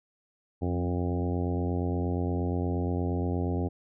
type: harmonic tone with a mistuned harmonic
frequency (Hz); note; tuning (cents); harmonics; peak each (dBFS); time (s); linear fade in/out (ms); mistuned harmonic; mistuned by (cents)
88.5; F2; +23; 1 / 2 / 3 / 4 / 5 / 6 / 7 / 8 / 9; -29 / -34 / -33 / -36 / -38 / -43 / -44 / -43 / -43; 0.61-3.69; 20; 2; -25
effects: none